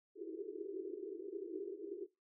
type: band-pass noise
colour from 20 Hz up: pink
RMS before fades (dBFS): -45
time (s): 0.15-2.07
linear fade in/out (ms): 50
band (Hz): 330 to 430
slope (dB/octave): 96
effects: noise-tail reverb RT60 0.2 s tail -17 dB re dry